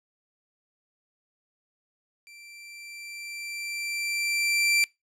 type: tone with level ramp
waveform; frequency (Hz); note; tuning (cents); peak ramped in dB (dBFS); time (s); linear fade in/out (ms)
sawtooth; 2349; D7; 0; -44 to -16; 2.27-4.84; 0
effects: noise-tail reverb RT60 0.2 s tail -24 dB re dry + low-pass 11000 Hz 12 dB/octave